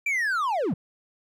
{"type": "linear sweep", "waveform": "triangle", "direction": "down", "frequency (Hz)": [2387, 130.81], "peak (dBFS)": -21, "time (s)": [0.06, 0.74], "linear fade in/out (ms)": 5, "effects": []}